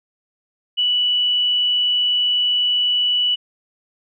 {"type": "tone", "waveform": "sine", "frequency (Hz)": 2956, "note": "F#7", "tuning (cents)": -2, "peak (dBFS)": -15, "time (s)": [0.77, 3.36], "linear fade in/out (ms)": 20, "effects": []}